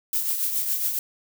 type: noise with tremolo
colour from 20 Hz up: violet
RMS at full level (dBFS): -23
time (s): 0.13-0.99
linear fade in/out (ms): 2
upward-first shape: triangle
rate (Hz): 7.2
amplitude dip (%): 55
effects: none